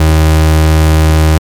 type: tone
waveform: 35% pulse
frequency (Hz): 78.5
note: D#2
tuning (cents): +16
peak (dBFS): -3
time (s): 0-1.38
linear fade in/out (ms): 5
effects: MP3 96 kbps